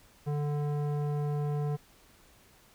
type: tone with low-pass filter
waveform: square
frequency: 146.83 Hz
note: D3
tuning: in tune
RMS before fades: -31 dBFS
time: 0.26-1.77 s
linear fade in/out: 20 ms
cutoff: 790 Hz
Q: 0.88
effects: pink hiss -60 dBFS RMS until 2.74 s